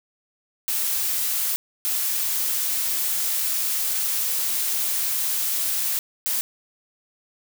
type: noise bursts at uneven times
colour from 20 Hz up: blue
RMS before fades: -24 dBFS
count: 3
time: 0.68-1.56 / 1.85-5.99 / 6.26-6.41 s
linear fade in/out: 0 ms
effects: none